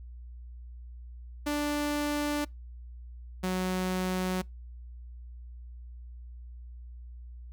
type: tone pair in turn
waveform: sawtooth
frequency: 293.7 / 184.62 Hz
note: D4 / F#3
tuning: 0 / -4 cents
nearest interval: minor sixth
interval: 804 cents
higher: first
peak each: -24 dBFS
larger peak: neither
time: 1.46-2.45 / 3.43-4.42 s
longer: neither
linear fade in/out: 10 ms
effects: noise-tail reverb RT60 0.2 s tail -26 dB re dry + added 60 Hz sine -42 dBFS peak until 7.52 s